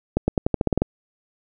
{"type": "accelerating click train", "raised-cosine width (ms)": 2, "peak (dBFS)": -5, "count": 10, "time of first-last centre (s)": [0.17, 0.82], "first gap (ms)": 110, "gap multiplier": 0.89, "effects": []}